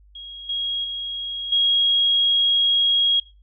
sine tone with level steps, 3288 Hz, G#7, 18 cents flat, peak -34 / -22 / -26 / -15 dBFS, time 0.15-3.2 s, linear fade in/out 5 ms, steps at 0.49 / 0.84 / 1.52 s, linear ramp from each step 5 ms, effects noise-tail reverb RT60 0.3 s tail -20 dB re dry + added 50 Hz sine -49 dBFS peak until 3.42 s

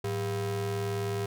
square ring-modulated tone, 146.83 Hz, D3, in tune, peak -27 dBFS, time 0.04-1.26 s, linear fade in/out 5 ms, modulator 254 Hz, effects none

